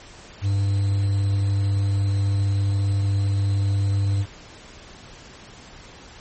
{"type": "tone with quantisation", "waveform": "triangle", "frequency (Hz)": 99.4, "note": "G2", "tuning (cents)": 25, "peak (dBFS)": -16, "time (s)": [0.41, 4.26], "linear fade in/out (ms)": 50, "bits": 7, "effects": ["pink hiss -44 dBFS RMS until 6.2 s", "MP3 32 kbps"]}